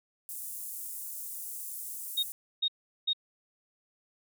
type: high-pass noise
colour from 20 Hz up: pink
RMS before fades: -40 dBFS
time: 0.29-2.32 s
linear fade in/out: 0 ms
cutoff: 8900 Hz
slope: 24 dB/octave
type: tone bursts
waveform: sine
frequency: 3729 Hz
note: A#7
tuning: in tune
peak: -25 dBFS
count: 3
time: 2.17-3.133 s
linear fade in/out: 10 ms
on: 61 ms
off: 390 ms
effects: none